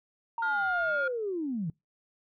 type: linear sweep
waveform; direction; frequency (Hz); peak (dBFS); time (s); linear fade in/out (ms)
sine; down; 934 to 146.83; -29; 0.38-1.7; 2
type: tone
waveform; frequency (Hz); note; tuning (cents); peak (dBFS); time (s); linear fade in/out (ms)
sine; 1415; F6; +22; -26; 0.42-1.08; 5
effects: noise-tail reverb RT60 0.2 s tail -24 dB re dry + tanh soft clip ceiling -21 dBFS